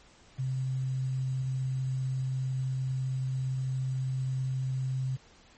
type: tone with quantisation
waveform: sine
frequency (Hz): 130.81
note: C3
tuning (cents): 0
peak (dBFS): -28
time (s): 0.38-5.17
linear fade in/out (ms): 20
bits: 9
effects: pink hiss -58 dBFS RMS until 5.57 s + MP3 32 kbps